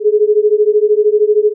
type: beating tone pair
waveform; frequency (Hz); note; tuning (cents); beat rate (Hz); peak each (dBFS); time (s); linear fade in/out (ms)
sine; 415.3 / 428.3; G#4 / A4; 0 / -47; 13; -11; 0-1.54; 50
effects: none